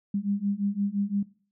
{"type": "beating tone pair", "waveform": "sine", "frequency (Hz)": [198.2, 204], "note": ["G3", "G#3"], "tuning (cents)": [19, -31], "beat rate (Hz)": 5.8, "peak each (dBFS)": [-29, -28], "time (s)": [0.14, 1.23], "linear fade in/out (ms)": 5, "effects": ["noise-tail reverb RT60 0.4 s tail -18 dB re dry"]}